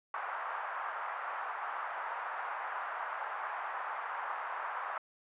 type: band-pass noise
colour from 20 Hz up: white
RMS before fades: -39 dBFS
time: 0.14-4.98 s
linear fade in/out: 2 ms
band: 770 to 1400 Hz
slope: 24 dB/octave
effects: resampled to 8000 Hz